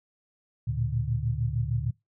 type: tone cluster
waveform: sine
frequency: 73.9 / 113.2 / 119.7 / 146.4 Hz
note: D2 / A2 / A#2 / D3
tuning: +11 / +50 / +46 / -5 cents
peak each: -34 / -29 / -30 / -33 dBFS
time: 0.67-1.91 s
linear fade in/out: 10 ms
effects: noise-tail reverb RT60 0.2 s tail -23 dB re dry